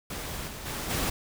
pink noise with level steps, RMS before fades -36 / -40 / -34 / -29 dBFS, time 0.1-1.1 s, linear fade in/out 5 ms, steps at 0.47 / 0.65 / 0.89 s, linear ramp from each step 20 ms, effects none

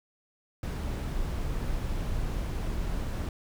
brown noise, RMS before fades -31 dBFS, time 0.63-3.29 s, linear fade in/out 2 ms, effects none

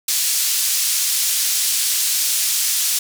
pink band-pass noise, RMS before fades -19 dBFS, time 0.08-2.99 s, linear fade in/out 5 ms, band 5000 to 15000 Hz, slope 12 dB/octave, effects none

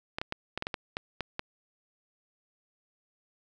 clicks, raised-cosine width 0.3 ms, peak -16 dBFS, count 10, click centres 0.185 / 0.215 / 0.324 / 0.576 / 0.624 / 0.669 / 0.742 / 0.969 / 1.207 / 1.394 s, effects none

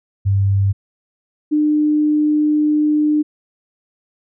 sine tone pair in turn, 98.6 / 301.2 Hz, G2 / D4, +11 / +44 cents, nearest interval octave + perfect fifth, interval 1933 cents, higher second, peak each -12 dBFS, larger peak neither, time 0.25-0.73 / 1.51-3.23 s, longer second, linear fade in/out 20 ms, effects none

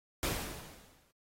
pink noise with exponential decay, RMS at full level -32 dBFS, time 0.23-1.11 s, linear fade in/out 0 ms, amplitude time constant 190 ms, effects AAC 48 kbps

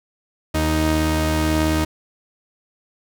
sawtooth tone pair together, 78.4 / 312.2 Hz, D#2 / D#4, +14 / +6 cents, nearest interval 2 octaves, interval 2392 cents, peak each -16 dBFS, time 0.54-1.85 s, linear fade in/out 10 ms, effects none

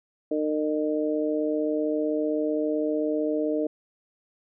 harmonic tone, 152.6 Hz, D#3, 33 cents flat, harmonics 2 / 3 / 4, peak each -26 / -28 / -29 dBFS, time 0.31-3.67 s, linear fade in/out 5 ms, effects none

